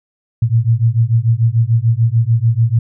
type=beating tone pair; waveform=sine; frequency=111.8 / 118.6 Hz; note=A2 / A#2; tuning=+28 / +30 cents; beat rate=6.8 Hz; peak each=-13 dBFS; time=0.42-2.79 s; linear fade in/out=5 ms; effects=none

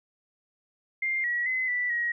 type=tone with pitch steps; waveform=sine; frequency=2106 / 1922 / 2037 / 1970 / 1897 Hz; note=C7 / B6 / C7 / B6 / A#6; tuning=+11 / -48 / -47 / -5 / +30 cents; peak=-25 dBFS; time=1.02-2.12 s; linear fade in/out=5 ms; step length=220 ms; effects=none

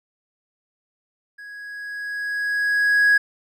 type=tone with level ramp; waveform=triangle; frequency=1661.2 Hz; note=G#6; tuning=in tune; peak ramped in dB=-35 to -9 dBFS; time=1.38-3.18 s; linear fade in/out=10 ms; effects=tanh soft clip ceiling -7 dBFS

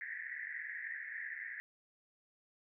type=band-pass noise; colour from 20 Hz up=white; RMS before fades=-44 dBFS; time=0.01-1.6 s; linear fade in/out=0 ms; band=1700 to 2000 Hz; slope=96 dB/octave; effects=none

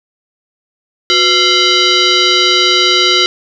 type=tone with frequency modulation; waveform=sine; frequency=500 Hz; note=B4; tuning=21 cents sharp; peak=-7 dBFS; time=1.1-3.26 s; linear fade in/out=0 ms; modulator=865 Hz; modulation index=5.1; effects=none

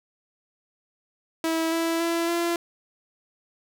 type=tone with pitch steps; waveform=sawtooth; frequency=325.5 / 330.6 / 335.8 / 341.1 Hz; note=E4 / E4 / E4 / F4; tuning=-22 / +5 / +32 / -41 cents; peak=-19 dBFS; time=1.44-2.56 s; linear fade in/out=2 ms; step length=280 ms; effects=none

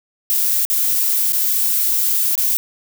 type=noise with dropouts; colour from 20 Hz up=violet; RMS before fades=-17 dBFS; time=0.3-2.57 s; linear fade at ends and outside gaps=0 ms; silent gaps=0.651-0.7 / 1.322-1.331 / 2.354-2.378 s; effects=none

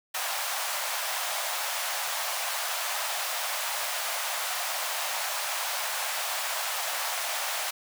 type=high-pass noise; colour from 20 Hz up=pink; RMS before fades=-31 dBFS; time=0.14-7.71 s; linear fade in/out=10 ms; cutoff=610 Hz; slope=48 dB/octave; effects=none

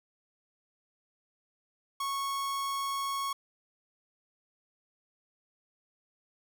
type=tone; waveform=45% pulse; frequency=1103 Hz; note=C#6; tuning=9 cents flat; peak=-31 dBFS; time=2-3.33 s; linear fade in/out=5 ms; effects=none

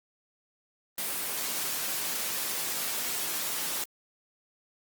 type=high-pass noise; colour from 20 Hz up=white; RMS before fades=-32 dBFS; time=0.98-3.84 s; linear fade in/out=2 ms; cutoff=170 Hz; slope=12 dB/octave; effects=Opus 24 kbps

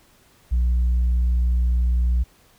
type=tone; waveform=sine; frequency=60.7 Hz; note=B1; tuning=29 cents flat; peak=-14 dBFS; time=0.51-2.24 s; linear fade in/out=20 ms; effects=tanh soft clip ceiling -15 dBFS + pink hiss -56 dBFS RMS until 2.58 s

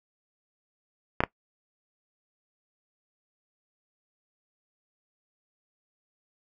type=clicks; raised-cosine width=0.5 ms; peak=-7 / -6 dBFS; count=2; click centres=1.205 / 1.237 s; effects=noise-tail reverb RT60 0.1 s tail -21 dB re dry

